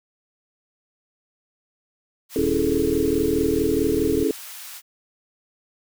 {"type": "high-pass noise", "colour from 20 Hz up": "white", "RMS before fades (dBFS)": -38, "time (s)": [2.29, 4.82], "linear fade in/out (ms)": 50, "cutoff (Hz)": 1000, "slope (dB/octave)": 12}
{"type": "chord", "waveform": "sine", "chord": "A major seventh", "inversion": "first", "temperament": "equal", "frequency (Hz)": [277.2, 329.6, 415.3, 440], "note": ["C#4", "E4", "G#4", "A4"], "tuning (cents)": [0, 0, 0, 0], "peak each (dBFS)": -24, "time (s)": [2.36, 4.31], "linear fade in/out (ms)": 2}
{"type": "click train", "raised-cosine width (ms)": 5, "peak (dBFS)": -19, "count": 73, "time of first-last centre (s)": [2.39, 4.227], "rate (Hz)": 39.2}
{"effects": []}